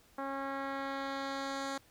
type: tone with low-pass filter sweep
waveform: 10% pulse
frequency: 273.2 Hz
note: C#4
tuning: 25 cents flat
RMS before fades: -38 dBFS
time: 0.18-1.78 s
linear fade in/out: 5 ms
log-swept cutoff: 1300 to 7800 Hz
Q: 1
effects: pink hiss -64 dBFS RMS until 1.9 s